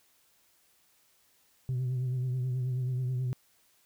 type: tone with vibrato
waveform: sine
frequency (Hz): 127.2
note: C3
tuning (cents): -48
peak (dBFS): -26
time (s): 1.69-3.33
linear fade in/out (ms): 0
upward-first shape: triangle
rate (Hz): 9.3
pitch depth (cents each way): 54
effects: tanh soft clip ceiling -27 dBFS + white hiss -67 dBFS RMS until 3.85 s